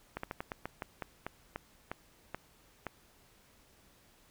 slowing click train, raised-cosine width 0.5 ms, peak -22 dBFS, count 13, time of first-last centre 0.17-2.867 s, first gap 64 ms, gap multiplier 1.21, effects pink hiss -64 dBFS RMS until 4.3 s

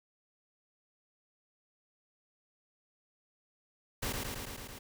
pink noise with echo, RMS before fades -35 dBFS, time 4.02-4.13 s, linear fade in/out 10 ms, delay 110 ms, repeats 6, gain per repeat -2 dB, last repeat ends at 4.79 s, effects none

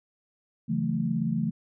sine chord, F# minor seventh, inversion second, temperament just, 138.75 / 166.5 / 185 / 222 Hz, C#3 / E3 / F#3 / A3, +2 / +18 / 0 / +16 cents, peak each -32 / -29 / -34 / -28 dBFS, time 0.68-1.51 s, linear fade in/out 20 ms, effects none

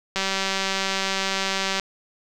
click train, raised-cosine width 0.2 ms, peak -7 dBFS, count 317, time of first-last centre 0.16-1.797 s, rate 193 Hz, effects none

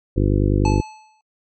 harmonic tone, 50 Hz, G1, 35 cents sharp, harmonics 1 / 2 / 3 / 4 / 5 / 6 / 7 / 8 / 9 / 10, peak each -19 / -19 / -25 / -26 / -28 / -24 / -24 / -30 / -36 / -31 dBFS, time 0.16-0.81 s, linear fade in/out 10 ms
square tone with exponential decay, 866 Hz, A5, 28 cents flat, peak -20 dBFS, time 0.65-1.21 s, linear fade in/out 2 ms, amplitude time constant 120 ms
effects MP3 32 kbps

